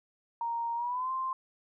sine tone with pitch glide, 932.3 to 1046.5 Hz, A#5 to C6, 0 to 0 cents, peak -30 dBFS, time 0.41-1.33 s, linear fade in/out 2 ms, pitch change +200 cents, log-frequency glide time 0.75-1.11 s, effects none

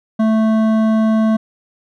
sine tone with hard clipping, 220 Hz, A3, in tune, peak -13 dBFS, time 0.19-1.37 s, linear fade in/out 10 ms, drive 11 dB, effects none

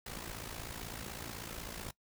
pink noise with amplitude modulation, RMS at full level -41 dBFS, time 0.06-1.91 s, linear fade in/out 5 ms, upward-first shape sine, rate 56 Hz, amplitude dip 70%, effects noise-tail reverb RT60 0.1 s tail -20 dB re dry

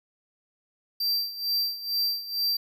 square tone with tremolo, 4699 Hz, D8, in tune, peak -23 dBFS, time 1-2.57 s, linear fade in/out 5 ms, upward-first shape sine, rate 2.2 Hz, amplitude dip 80%, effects none

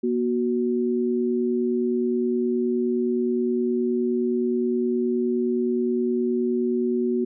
sine tone pair together, 240 / 369.6 Hz, B3 / F#4, -49 / -2 cents, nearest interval perfect fifth, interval 747 cents, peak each -23 / -23 dBFS, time 0.03-7.25 s, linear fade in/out 10 ms, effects none

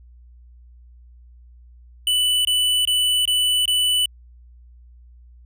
square tone bursts, 2980 Hz, F#7, 12 cents sharp, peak -17 dBFS, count 5, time 2.07-4.058 s, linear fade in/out 2 ms, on 380 ms, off 22 ms, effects added 60 Hz sine -44 dBFS peak until 5.45 s

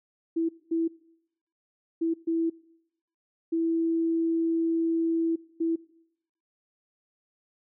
sine tone bursts at uneven times, 329.6 Hz, E4, in tune, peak -23 dBFS, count 6, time 0.36-0.49 / 0.71-0.88 / 2.01-2.14 / 2.27-2.5 / 3.52-5.36 / 5.6-5.76 s, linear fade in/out 10 ms, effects noise-tail reverb RT60 0.8 s tail -22 dB re dry

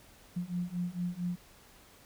sine beating tone pair, 174.61 / 179.01 Hz, F3 / F3, 0 / +43 cents, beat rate 4.4 Hz, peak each -36 / -35 dBFS, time 0.36-1.36 s, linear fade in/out 10 ms, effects pink hiss -58 dBFS RMS until 2.05 s

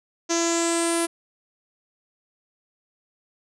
sawtooth tone with low-pass filter sweep, 336.3 Hz, E4, 35 cents sharp, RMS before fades -23 dBFS, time 0.29-1.07 s, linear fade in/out 20 ms, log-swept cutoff 6200 to 10000 Hz, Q 7.3, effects none

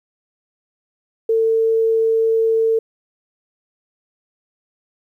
sine tone, 449.1 Hz, A4, 35 cents sharp, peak -13 dBFS, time 1.29-2.79 s, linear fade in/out 5 ms, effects 9-bit

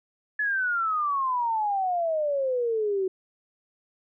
sine exponential sweep, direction down, 1725 to 370.3 Hz, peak -23 dBFS, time 0.39-3.08 s, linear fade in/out 5 ms, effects none

